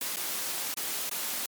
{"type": "noise with dropouts", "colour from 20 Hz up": "white", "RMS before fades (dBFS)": -33, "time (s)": [0.01, 1.46], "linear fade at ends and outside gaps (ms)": 2, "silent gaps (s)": [[0.161, 0.168], [0.741, 0.77], [1.095, 1.112]], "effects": ["high-pass 200 Hz 12 dB/octave", "MP3 96 kbps"]}